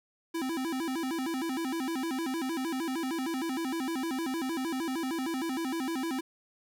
square tone with vibrato, 293.7 Hz, D4, in tune, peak -31 dBFS, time 0.34-6.21 s, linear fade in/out 10 ms, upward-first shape square, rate 6.5 Hz, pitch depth 210 cents each way, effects 10-bit

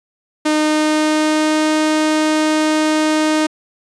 sawtooth tone with pitch glide, 306.3 to 309.5 Hz, D#4 to D#4, -27 to -9 cents, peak -9 dBFS, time 0.45-3.47 s, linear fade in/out 10 ms, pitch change +18 cents, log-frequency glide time 0.56-1.68 s, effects resampled to 22050 Hz

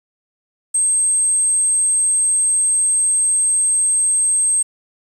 sine tone, 8372 Hz, C9, in tune, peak -12 dBFS, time 0.74-4.63 s, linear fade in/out 10 ms, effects tanh soft clip ceiling -9 dBFS + 7-bit

